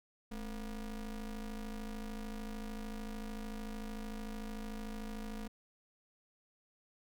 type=ring-modulated tone; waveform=square; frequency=120.5 Hz; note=B2; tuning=42 cents flat; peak=-38 dBFS; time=0.31-5.48 s; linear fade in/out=10 ms; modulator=93.8 Hz; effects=none